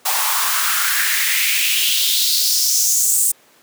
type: noise with high-pass filter sweep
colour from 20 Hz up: white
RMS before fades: -17 dBFS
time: 0.05-3.32 s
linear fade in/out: 10 ms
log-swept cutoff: 810 to 8600 Hz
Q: 3.6
effects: pink hiss -51 dBFS RMS until 3.62 s + high-pass 300 Hz 12 dB/octave